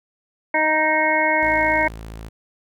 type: harmonic tone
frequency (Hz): 311.1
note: D#4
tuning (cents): 0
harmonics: 1 / 2 / 3 / 5 / 6 / 7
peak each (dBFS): -27 / -22 / -21 / -27 / -23 / -21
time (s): 0.54-1.88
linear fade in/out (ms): 5
type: tone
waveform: sawtooth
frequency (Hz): 55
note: A1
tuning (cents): 0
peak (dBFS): -29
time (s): 1.42-2.29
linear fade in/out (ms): 10
effects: none